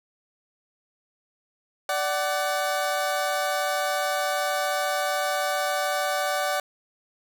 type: tone pair together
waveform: 25% pulse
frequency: 586 / 752.6 Hz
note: D5 / F#5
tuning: -4 / +29 cents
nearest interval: major third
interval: 433 cents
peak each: -23 / -23 dBFS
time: 1.89-6.6 s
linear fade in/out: 2 ms
effects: none